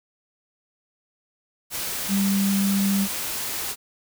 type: tone in noise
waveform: sine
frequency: 197.3 Hz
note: G3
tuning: 11 cents sharp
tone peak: -19 dBFS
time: 2.08-3.08 s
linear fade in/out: 50 ms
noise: white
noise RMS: -29 dBFS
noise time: 1.7-3.76 s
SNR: +7 dB
effects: none